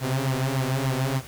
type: tone with flanger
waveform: sawtooth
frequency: 132.3 Hz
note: C3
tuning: 20 cents sharp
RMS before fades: -25 dBFS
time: 0-1.22 s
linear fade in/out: 50 ms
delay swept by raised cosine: 0.95 to 6.45 ms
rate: 3.4 Hz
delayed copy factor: +0.75
effects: pink hiss -43 dBFS RMS until 1.27 s